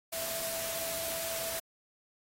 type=tone in noise; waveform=sine; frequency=659.3 Hz; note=E5; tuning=in tune; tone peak=-39 dBFS; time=0.12-1.6 s; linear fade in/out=10 ms; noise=white; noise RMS=-37 dBFS; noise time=0.12-1.6 s; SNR=-5 dB; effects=AAC 48 kbps